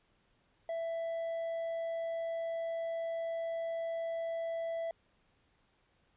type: tone with hard clipping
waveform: triangle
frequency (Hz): 663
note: E5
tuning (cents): +10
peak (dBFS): -35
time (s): 0.69-4.91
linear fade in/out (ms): 2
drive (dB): 6
effects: pink hiss -72 dBFS RMS until 6.16 s + resampled to 8000 Hz